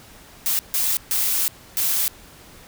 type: noise bursts at uneven times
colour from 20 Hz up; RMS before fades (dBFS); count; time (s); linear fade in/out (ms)
blue; -21; 4; 0.46-0.59 / 0.74-0.97 / 1.11-1.48 / 1.77-2.08; 0
effects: pink hiss -46 dBFS RMS until 2.67 s